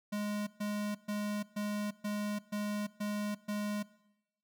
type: tone bursts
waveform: square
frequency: 207.7 Hz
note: G#3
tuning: in tune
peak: -34 dBFS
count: 8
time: 0.12-3.83 s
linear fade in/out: 10 ms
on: 350 ms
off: 130 ms
effects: noise-tail reverb RT60 0.9 s tail -20 dB re dry